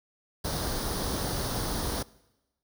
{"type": "noise with comb filter", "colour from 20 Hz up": "pink", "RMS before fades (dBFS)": -31, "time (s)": [0.44, 2.03], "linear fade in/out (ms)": 10, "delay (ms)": 0.2, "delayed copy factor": 0.65, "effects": ["noise-tail reverb RT60 1.0 s tail -22 dB re dry"]}